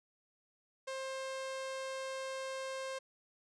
sawtooth tone, 530 Hz, C5, 22 cents sharp, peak -35 dBFS, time 0.87-2.99 s, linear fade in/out 10 ms, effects resampled to 22050 Hz

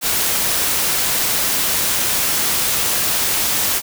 white noise, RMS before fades -18 dBFS, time 0.01-3.82 s, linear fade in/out 50 ms, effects none

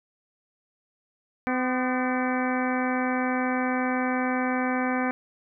harmonic tone with a mistuned harmonic, 254.6 Hz, C4, 47 cents flat, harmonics 1 / 2 / 3 / 4 / 5 / 6 / 7 / 8 / 9, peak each -26 / -32 / -31 / -36 / -35 / -34 / -36 / -39 / -37 dBFS, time 1.47-5.11 s, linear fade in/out 0 ms, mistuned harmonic 5, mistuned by -67 cents, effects none

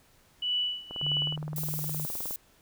sine tone with tremolo, 2960 Hz, F#7, in tune, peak -25 dBFS, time 0.42-1.36 s, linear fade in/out 5 ms, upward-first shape sine, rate 1.7 Hz, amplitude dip 90%
click train, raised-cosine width 1 ms, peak -27 dBFS, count 28, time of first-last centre 0.91-2.309 s, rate 19.3 Hz
sine tone with pitch glide, 146.83 to 152.1 Hz, D3 to D#3, 0 to -39 cents, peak -33 dBFS, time 1.02-2.06 s, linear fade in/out 10 ms, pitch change +61 cents, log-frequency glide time 1.24-1.3 s
violet noise, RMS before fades -35 dBFS, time 1.56-2.36 s, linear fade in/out 2 ms
effects pink hiss -62 dBFS RMS until 2.61 s

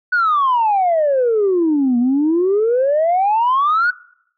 sine exponential two-way sweep, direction down then up, 1497 to 235.7 to 1497 Hz, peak -11 dBFS, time 0.12-3.91 s, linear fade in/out 10 ms, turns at 1.98 s, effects noise-tail reverb RT60 0.7 s tail -22 dB re dry + tanh soft clip ceiling -9 dBFS

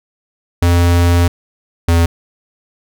square tone pair in turn, 86.7 / 84.38 Hz, F2 / E2, -12 / +41 cents, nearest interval unison, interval 47 cents, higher first, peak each -9 dBFS, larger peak neither, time 0.62-1.28 / 1.88-2.06 s, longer first, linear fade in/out 5 ms, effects none

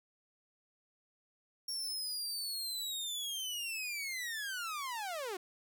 sawtooth linear sweep, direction down, 5540 to 346.7 Hz, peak -34 dBFS, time 1.68-5.37 s, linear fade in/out 5 ms, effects none

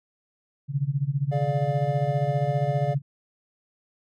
sine tone with tremolo, 140 Hz, C#3, 18 cents sharp, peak -19 dBFS, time 0.68-3.02 s, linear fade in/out 50 ms, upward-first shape sine, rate 15 Hz, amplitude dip 90%
triangle chord, D diminished, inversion second, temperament just, 422.9 / 587.3 / 704.8 Hz, Ab4 / D5 / F5, +31 / 0 / +16 cents, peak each -33 / -27 / -28 dBFS, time 1.31-2.95 s, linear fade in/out 20 ms
effects none

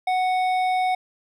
triangle tone with hard clipping, 740 Hz, F#5, in tune, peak -21 dBFS, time 0.07-0.95 s, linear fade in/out 5 ms, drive 13 dB, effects none

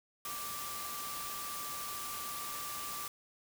sine tone in noise, 1172 Hz, D6, 4 cents flat, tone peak -43 dBFS, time 0.25-3.08 s, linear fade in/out 2 ms, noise white, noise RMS -42 dBFS, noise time 0.25-3.08 s, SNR -4 dB, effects none

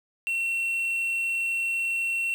triangle tone with quantisation, 2718 Hz, F7, 48 cents flat, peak -23 dBFS, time 0.27-2.34 s, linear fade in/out 0 ms, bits 8, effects none

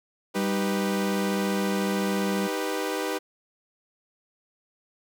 sawtooth chord, Eb augmented, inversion none, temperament equal, 311.1 / 392 / 493.9 Hz, Eb4 / G4 / B4, 0 / 0 / 0 cents, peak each -28 / -27 / -27 dBFS, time 0.34-3.19 s, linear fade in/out 20 ms
sine tone, 196.9 Hz, G3, 8 cents sharp, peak -26 dBFS, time 0.35-2.48 s, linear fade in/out 20 ms
effects none

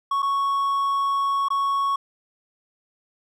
triangle tone with dropouts, 1108.7 Hz, C#6, in tune, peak -18 dBFS, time 0.11-1.96 s, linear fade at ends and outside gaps 5 ms, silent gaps 0.222-0.227 / 1.485-1.503 s, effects none

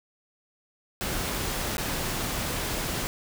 pink noise with dropouts, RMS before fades -30 dBFS, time 1.01-3.07 s, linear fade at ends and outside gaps 0 ms, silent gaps 1.769-1.781 s, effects none

